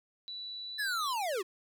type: tone with pitch glide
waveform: sine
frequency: 3951 to 4013 Hz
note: B7 to B7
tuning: 0 to +27 cents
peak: -39 dBFS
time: 0.28-1.13 s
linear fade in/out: 0 ms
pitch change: +27 cents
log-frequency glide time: 0.65-1.01 s
type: linear sweep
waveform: square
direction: down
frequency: 1760 to 338.7 Hz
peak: -32 dBFS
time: 0.78-1.43 s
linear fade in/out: 20 ms
effects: none